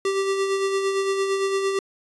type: tone with tremolo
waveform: square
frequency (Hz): 390.3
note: G4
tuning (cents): -8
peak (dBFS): -20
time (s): 0.05-1.79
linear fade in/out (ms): 2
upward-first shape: sine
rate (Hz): 8.8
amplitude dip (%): 40
effects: resampled to 22050 Hz